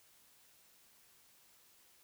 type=silence; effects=white hiss -66 dBFS RMS until 2.03 s